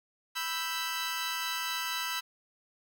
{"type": "chord", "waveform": "15% pulse", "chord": "E minor", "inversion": "second", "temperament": "equal", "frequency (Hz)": [987.8, 1318.5, 1568], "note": ["B5", "E6", "G6"], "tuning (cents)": [0, 0, 0], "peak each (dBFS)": [-30, -29, -31], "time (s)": [0.35, 2.21], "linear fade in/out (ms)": 20, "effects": []}